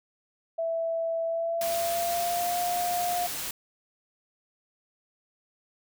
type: tone with pitch glide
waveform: sine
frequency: 660 to 707.4 Hz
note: E5 to F5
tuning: +2 to +22 cents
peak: -26 dBFS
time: 0.58-3.27 s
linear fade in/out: 10 ms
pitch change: +120 cents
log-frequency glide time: 1.25-2.6 s
type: noise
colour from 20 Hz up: white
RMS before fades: -34 dBFS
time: 1.61-3.51 s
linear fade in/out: 2 ms
effects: none